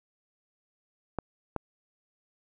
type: clicks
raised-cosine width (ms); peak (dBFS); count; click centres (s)
1; -16; 2; 1.187 / 1.563
effects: none